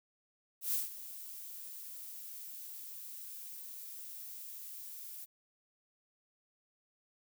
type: noise with ADSR envelope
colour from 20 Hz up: violet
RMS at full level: -32 dBFS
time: 0.61-5.26 s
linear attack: 120 ms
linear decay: 160 ms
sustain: -15 dB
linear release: 22 ms
effects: none